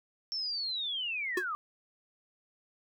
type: linear sweep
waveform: sine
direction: down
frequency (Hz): 5440 to 1155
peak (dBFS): -32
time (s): 0.32-1.55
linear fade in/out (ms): 0
type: tone with exponential decay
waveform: square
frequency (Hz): 365.6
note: F#4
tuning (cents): -21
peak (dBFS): -26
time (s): 1.37-1.45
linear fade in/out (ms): 5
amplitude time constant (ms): 17
effects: none